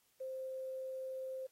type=tone with quantisation; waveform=sine; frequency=523.3 Hz; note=C5; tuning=in tune; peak=-40 dBFS; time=0.2-1.47 s; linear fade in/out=10 ms; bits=11; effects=white hiss -74 dBFS RMS until 1.51 s + AAC 48 kbps